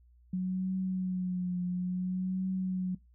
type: tone with vibrato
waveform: sine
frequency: 183.3 Hz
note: F#3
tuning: 16 cents flat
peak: -29 dBFS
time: 0.33-2.95 s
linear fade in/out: 5 ms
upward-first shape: triangle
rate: 0.58 Hz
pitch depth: 47 cents each way
effects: noise-tail reverb RT60 0.2 s tail -22 dB re dry + added 60 Hz sine -58 dBFS peak until 3.14 s